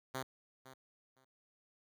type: tone with echo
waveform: 5% pulse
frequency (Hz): 131.4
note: C3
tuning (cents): +8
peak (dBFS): -27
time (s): 0.14-0.23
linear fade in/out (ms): 10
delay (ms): 510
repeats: 2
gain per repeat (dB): -15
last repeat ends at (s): 1.25
effects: none